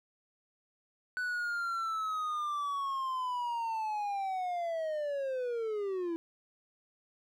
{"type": "linear sweep", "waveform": "triangle", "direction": "down", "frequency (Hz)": [1496, 327.6], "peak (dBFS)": -30, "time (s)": [1.17, 6.16], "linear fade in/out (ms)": 0, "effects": []}